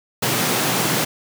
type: high-pass noise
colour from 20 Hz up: pink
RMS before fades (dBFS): -20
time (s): 0.22-1.05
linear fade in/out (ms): 10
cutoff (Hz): 110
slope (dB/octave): 96
effects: none